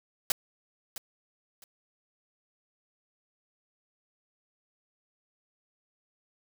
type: noise with echo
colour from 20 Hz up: white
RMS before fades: -25 dBFS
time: 0.3-0.32 s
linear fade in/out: 2 ms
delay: 660 ms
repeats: 2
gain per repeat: -13 dB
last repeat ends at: 1.64 s
effects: none